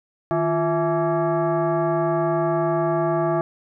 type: tone with frequency modulation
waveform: sine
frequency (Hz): 155.56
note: D#3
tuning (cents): 0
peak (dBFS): -18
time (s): 0.31-3.41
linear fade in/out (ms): 0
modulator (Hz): 502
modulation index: 1.7
effects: none